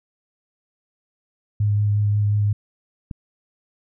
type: tone with vibrato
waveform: sine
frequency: 103.7 Hz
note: G#2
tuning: 2 cents flat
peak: -16 dBFS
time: 1.6-2.53 s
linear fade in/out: 5 ms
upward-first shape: sine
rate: 5.6 Hz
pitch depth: 13 cents each way
type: click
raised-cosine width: 5 ms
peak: -18 dBFS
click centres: 3.112 s
effects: none